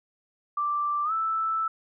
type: tone with pitch glide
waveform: sine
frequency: 1174.7 to 1318.6 Hz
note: D6 to E6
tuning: 0 to 0 cents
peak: -24 dBFS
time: 0.57-1.68 s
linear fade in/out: 5 ms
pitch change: +200 cents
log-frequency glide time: 1.04-1.12 s
effects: none